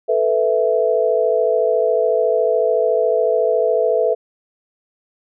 sine chord, A suspended second, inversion none, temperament equal, 440 / 493.9 / 659.3 Hz, A4 / B4 / E5, 0 / 0 / 0 cents, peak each -18 dBFS, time 0.08-4.15 s, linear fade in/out 20 ms, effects none

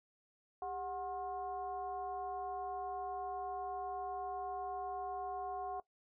sine tone with frequency modulation, 736 Hz, F#5, 9 cents flat, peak -38 dBFS, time 0.62-5.8 s, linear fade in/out 2 ms, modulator 336 Hz, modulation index 0.71, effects noise-tail reverb RT60 0.1 s tail -19 dB re dry

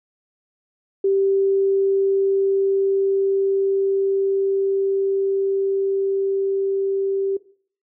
sine tone with level ramp, 390.7 Hz, G4, 6 cents flat, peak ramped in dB -15 to -19 dBFS, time 1.04-7.37 s, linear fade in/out 5 ms, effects noise-tail reverb RT60 0.5 s tail -18 dB re dry

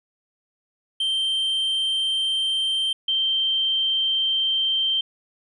triangle / sine tone pair in turn, 3136 / 3136 Hz, G7 / G7, 0 / 0 cents, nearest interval unison, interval 0 cents, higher neither, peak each -19 dBFS, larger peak neither, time 1-2.93 / 3.08-5.01 s, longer neither, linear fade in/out 5 ms, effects resampled to 24000 Hz

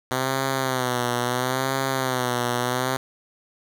5% pulse tone with vibrato, 127.8 Hz, C3, 40 cents flat, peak -11 dBFS, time 0.11-2.97 s, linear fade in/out 2 ms, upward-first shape sine, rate 0.74 Hz, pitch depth 85 cents each way, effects none

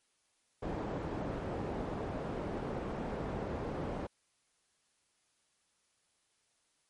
white low-pass noise, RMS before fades -38 dBFS, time 0.62-4.07 s, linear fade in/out 10 ms, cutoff 550 Hz, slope 12 dB/octave, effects white hiss -75 dBFS RMS until 6.89 s + MP3 48 kbps

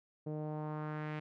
sawtooth tone with low-pass filter sweep, 152.6 Hz, D#3, 33 cents flat, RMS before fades -40 dBFS, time 0.26-1.2 s, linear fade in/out 10 ms, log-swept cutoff 490 to 2400 Hz, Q 1.8, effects none

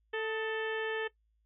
harmonic tone with a mistuned harmonic, 441.6 Hz, A4, 6 cents sharp, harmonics 1 / 2 / 3 / 4 / 5 / 6 / 7 / 8, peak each -33 / -43 / -47 / -38 / -48 / -47 / -45 / -55 dBFS, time 0.13-1.08 s, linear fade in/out 10 ms, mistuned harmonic 3, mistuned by -62 cents, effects noise-tail reverb RT60 0.1 s tail -18 dB re dry + added 54 Hz sine -70 dBFS peak until 1.45 s

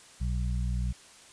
harmonic tone, 60.9 Hz, B1, 24 cents flat, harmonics 1 / 2 / 3, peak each -28 / -34 / -38 dBFS, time 0.2-0.93 s, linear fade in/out 20 ms, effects white hiss -53 dBFS RMS until 1.32 s + resampled to 22050 Hz

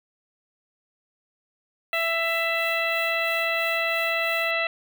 harmonic tone, 664 Hz, E5, 12 cents sharp, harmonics 1 / 2 / 3 / 4 / 5 / 6, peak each -28 / -31 / -27 / -27 / -37 / -36 dBFS, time 1.93-4.67 s, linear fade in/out 2 ms
violet noise with tremolo, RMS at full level -41 dBFS, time 1.93-4.51 s, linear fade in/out 0 ms, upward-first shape sine, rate 3 Hz, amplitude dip 60%
effects none

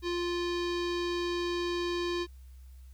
square tone with low-pass filter, 349.2 Hz, F4, in tune, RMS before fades -32 dBFS, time 0.02-2.27 s, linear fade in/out 50 ms, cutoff 4400 Hz, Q 2.4, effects added 64 Hz sine -47 dBFS peak until 2.93 s + white hiss -68 dBFS RMS until 2.93 s

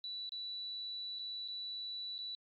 sine tone with dropouts, 3951 Hz, B7, in tune, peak -40 dBFS, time 0.04-2.35 s, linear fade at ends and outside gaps 1 ms, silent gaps 0.293-0.32 / 1.188-1.193 / 1.478-1.484 / 2.181-2.188 s, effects AAC 32 kbps

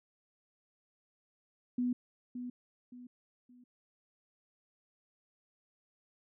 sine tone with echo, 246.9 Hz, B3, in tune, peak -29 dBFS, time 1.78-1.93 s, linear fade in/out 5 ms, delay 570 ms, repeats 3, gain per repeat -9 dB, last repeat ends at 3.64 s, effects none

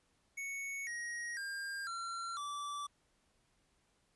square tone with pitch steps, 2217 / 1885.9 / 1604.3 / 1364.7 / 1160.9 Hz, C#7 / A#6 / G6 / F6 / D6, 0 / +20 / +40 / -40 / -20 cents, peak -40 dBFS, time 0.37-2.87 s, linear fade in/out 10 ms, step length 500 ms, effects pink hiss -75 dBFS RMS until 4.15 s + resampled to 24000 Hz

